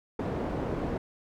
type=low-pass noise; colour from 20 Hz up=white; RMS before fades=-32 dBFS; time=0.19-0.98 s; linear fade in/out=5 ms; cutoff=480 Hz; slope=12 dB/octave; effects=none